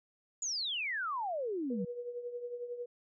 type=exponential sweep; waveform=sine; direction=down; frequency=7040 to 174.61 Hz; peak=-33 dBFS; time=0.42-1.85 s; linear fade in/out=5 ms
type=tone with tremolo; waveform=sine; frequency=484.1 Hz; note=B4; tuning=35 cents flat; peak=-35 dBFS; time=1.7-2.86 s; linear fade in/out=5 ms; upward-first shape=triangle; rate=11 Hz; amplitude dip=70%
effects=none